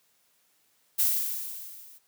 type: noise with level ramp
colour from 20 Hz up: violet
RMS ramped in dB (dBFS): -22 to -52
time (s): 0.98-1.99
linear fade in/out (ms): 20
effects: white hiss -68 dBFS RMS until 2.07 s + high-pass 100 Hz 12 dB/octave